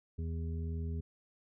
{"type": "harmonic tone", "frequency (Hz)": 81.8, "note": "E2", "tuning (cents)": -13, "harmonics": [1, 2, 3, 5], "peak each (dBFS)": [-35, -43, -47, -50], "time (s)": [0.18, 1.01], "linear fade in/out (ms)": 10, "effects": []}